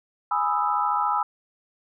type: chord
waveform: sine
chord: E major seventh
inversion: first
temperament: equal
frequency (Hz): 830.6 / 987.8 / 1244.5 / 1318.5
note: G#5 / B5 / D#6 / E6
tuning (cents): 0 / 0 / 0 / 0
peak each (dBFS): -26 / -26 / -28 / -26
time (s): 0.31-1.23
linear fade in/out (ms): 5
effects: none